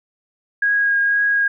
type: tone with vibrato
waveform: sine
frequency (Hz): 1639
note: G#6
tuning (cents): -23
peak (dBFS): -14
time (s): 0.62-1.48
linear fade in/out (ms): 5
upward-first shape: triangle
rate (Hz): 2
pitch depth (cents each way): 15
effects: none